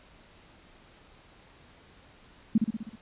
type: tone with echo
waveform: sine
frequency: 220.2 Hz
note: A3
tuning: 2 cents sharp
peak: -17 dBFS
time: 2.55-2.58 s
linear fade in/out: 5 ms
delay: 63 ms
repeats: 6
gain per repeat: -4 dB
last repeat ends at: 2.958 s
effects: pink hiss -56 dBFS RMS until 3.01 s + resampled to 8000 Hz